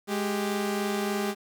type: tone pair together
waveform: sawtooth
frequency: 208.3 / 393.2 Hz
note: G#3 / G4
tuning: +5 / +5 cents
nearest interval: major seventh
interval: 1100 cents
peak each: -25 / -26 dBFS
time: 0.07-1.35 s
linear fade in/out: 50 ms
effects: 9-bit